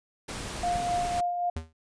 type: noise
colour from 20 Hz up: pink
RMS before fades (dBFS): -36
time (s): 0.28-1.21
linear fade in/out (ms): 10
type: tone with tremolo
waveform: sine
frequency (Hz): 705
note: F5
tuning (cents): +16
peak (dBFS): -24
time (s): 0.63-1.5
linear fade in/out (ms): 5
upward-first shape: sine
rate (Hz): 3.8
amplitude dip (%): 40
type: click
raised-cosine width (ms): 5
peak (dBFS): -22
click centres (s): 0.758
type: tone with exponential decay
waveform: square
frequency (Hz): 80.4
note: E2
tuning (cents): -43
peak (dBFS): -28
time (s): 1.56-1.73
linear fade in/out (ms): 5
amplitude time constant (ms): 35
effects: resampled to 22050 Hz